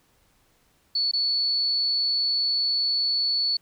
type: tone with dropouts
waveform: sine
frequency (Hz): 4435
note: C#8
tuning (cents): 0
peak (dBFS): -21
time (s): 0.95-3.57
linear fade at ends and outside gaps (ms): 5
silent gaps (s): 1.114-1.134
effects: pink hiss -64 dBFS RMS until 3.61 s